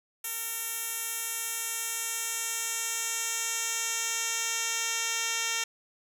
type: tone with band-pass filter sweep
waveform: 10% pulse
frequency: 457.1 Hz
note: A#4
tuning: 34 cents flat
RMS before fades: -32 dBFS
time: 0.24-5.64 s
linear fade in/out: 5 ms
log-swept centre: 12000 to 5300 Hz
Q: 1.4
effects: none